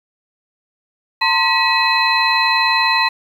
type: tone cluster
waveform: sine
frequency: 903 / 1043 / 1935 / 2555 / 4060 Hz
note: A5 / C6 / B6 / D#7 / B7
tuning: +45 / -6 / -36 / +45 / +47 cents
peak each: -19 dBFS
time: 1.21-3.09 s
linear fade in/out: 10 ms
effects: 7-bit